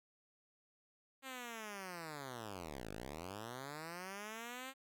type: linear two-way sweep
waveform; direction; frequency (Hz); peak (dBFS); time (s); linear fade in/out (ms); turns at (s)
5% pulse; down then up; 270.5 to 48.14 to 270.5; -34; 1.22-4.74; 50; 2.91
effects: none